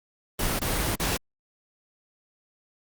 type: noise with dropouts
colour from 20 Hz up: pink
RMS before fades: -26 dBFS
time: 0.39-1.17 s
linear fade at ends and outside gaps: 5 ms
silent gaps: 0.592-0.615 / 0.955-0.997 s
effects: Opus 24 kbps